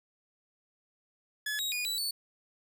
sawtooth tone with pitch steps, 1707 / 3806 / 2454 / 3946 / 4465 Hz, G#6 / A#7 / D#7 / B7 / C#8, +47 / +35 / -25 / -2 / +12 cents, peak -28 dBFS, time 1.46-2.11 s, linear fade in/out 5 ms, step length 130 ms, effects none

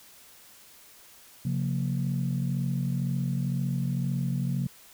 sine tone cluster, 134.9 / 176.9 / 230.5 Hz, C#3 / F3 / A#3, -47 / +23 / -19 cents, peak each -27 / -30 / -34 dBFS, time 1.45-4.67 s, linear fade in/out 5 ms, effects tanh soft clip ceiling -18 dBFS + white hiss -53 dBFS RMS until 4.93 s

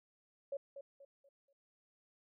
sine tone with echo, 556 Hz, C#5, 5 cents sharp, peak -37 dBFS, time 0.52-0.57 s, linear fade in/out 5 ms, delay 240 ms, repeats 4, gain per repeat -9 dB, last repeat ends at 1.53 s, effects none

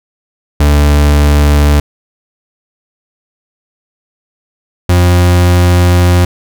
40% pulse tone pair in turn, 73 / 88.65 Hz, D2 / F2, -10 / +26 cents, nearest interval minor third, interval 336 cents, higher second, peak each -4 dBFS, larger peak neither, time 0.6-1.8 / 4.89-6.25 s, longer second, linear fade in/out 5 ms, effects none

